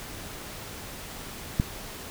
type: click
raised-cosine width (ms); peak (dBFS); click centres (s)
5; -9; 1.599
effects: pink hiss -40 dBFS RMS until 2.1 s